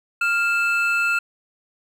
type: tone pair together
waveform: triangle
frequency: 1396.9 / 2635 Hz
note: F6 / E7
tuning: 0 / -1 cents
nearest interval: major seventh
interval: 1099 cents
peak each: -18 / -20 dBFS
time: 0.21-1.19 s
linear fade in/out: 5 ms
effects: none